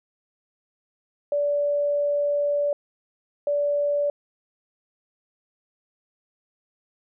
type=tone bursts at uneven times; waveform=sine; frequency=579 Hz; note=D5; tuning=25 cents flat; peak=-20 dBFS; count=2; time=1.32-2.73 / 3.47-4.1 s; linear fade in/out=2 ms; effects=none

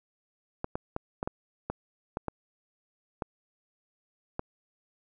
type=clicks; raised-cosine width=1 ms; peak=-17 dBFS; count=10; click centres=0.644 / 0.755 / 0.964 / 1.229 / 1.275 / 1.7 / 2.171 / 2.283 / 3.222 / 4.394 s; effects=none

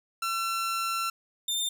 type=tone pair in turn; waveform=sawtooth; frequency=1350 / 3604 Hz; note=E6 / A7; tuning=+41 / +41 cents; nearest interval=octave + perfect fourth; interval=1700 cents; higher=second; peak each=-24 dBFS; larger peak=neither; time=0.22-1.1 / 1.48-1.69 s; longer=first; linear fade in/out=5 ms; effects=none

